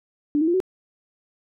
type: tone with pitch steps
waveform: sine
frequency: 293.7 / 318.4 / 345.3 / 374.3 Hz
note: D4 / D#4 / F4 / F#4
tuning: 0 / +40 / -20 / +20 cents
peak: -17 dBFS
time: 0.35-0.602 s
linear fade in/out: 0 ms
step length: 63 ms
effects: none